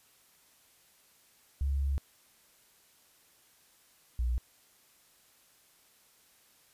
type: tone pair in turn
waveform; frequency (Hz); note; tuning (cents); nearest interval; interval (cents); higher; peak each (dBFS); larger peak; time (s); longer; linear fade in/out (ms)
sine; 69.3 / 60.32; C#2 / B1; 0 / -40; major second; 240; first; -27; neither; 1.61-1.98 / 4.19-4.38; first; 0
effects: white hiss -64 dBFS RMS until 6.73 s + resampled to 32000 Hz